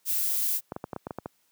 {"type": "noise", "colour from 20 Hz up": "violet", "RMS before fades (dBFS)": -27, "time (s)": [0.05, 0.61], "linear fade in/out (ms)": 50}
{"type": "clicks", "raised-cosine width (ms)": 1, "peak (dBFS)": -19, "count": 9, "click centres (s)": [0.721, 0.764, 0.841, 0.932, 0.963, 1.069, 1.108, 1.186, 1.259]}
{"effects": ["white hiss -69 dBFS RMS until 1.51 s", "high-pass 100 Hz 12 dB/octave"]}